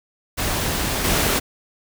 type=noise with level steps; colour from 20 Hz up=pink; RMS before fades=-23 / -19 dBFS; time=0.37-1.4 s; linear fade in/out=20 ms; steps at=1.04 s; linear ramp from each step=10 ms; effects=none